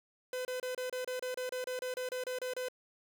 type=tone bursts; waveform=45% pulse; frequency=506 Hz; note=B4; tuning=42 cents sharp; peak=-35 dBFS; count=16; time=0.33-2.685 s; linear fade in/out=2 ms; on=120 ms; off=29 ms; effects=11-bit